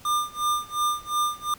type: tone with tremolo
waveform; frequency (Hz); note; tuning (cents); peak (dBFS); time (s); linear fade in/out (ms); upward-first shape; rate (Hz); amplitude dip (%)
square; 1200; D6; +37; -21; 0.05-1.54; 2; sine; 2.8; 95
effects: pink hiss -50 dBFS RMS until 1.58 s